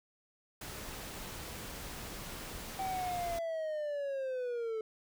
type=noise; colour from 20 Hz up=pink; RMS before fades=-44 dBFS; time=0.61-3.39 s; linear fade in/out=5 ms
type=linear sweep; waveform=triangle; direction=down; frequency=772 to 434.3 Hz; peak=-32 dBFS; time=2.79-4.81 s; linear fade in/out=2 ms
effects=none